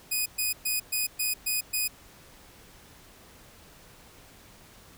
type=tone bursts; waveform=5% pulse; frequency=2489 Hz; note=D#7; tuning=in tune; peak=-16 dBFS; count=7; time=0.11-1.88 s; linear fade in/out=10 ms; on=150 ms; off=120 ms; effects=pink hiss -53 dBFS RMS until 4.97 s